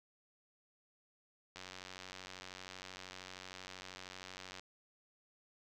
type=click train; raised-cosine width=0.2 ms; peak=-30 dBFS; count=283; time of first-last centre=1.56-4.596 s; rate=92.9 Hz; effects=none

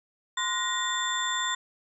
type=tone cluster; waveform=sine; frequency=1036 / 1455 / 1884 / 3538 / 7360 Hz; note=C6 / F#6 / A#6 / A7 / A#8; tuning=-17 / -29 / +18 / +9 / -23 cents; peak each=-31 / -37 / -32 / -31 / -35 dBFS; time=0.37-1.55 s; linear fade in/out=5 ms; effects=none

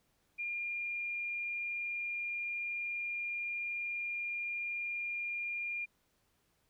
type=tone; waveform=sine; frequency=2407 Hz; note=D7; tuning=42 cents sharp; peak=-35 dBFS; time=0.38-5.86 s; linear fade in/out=20 ms; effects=pink hiss -75 dBFS RMS until 6.69 s

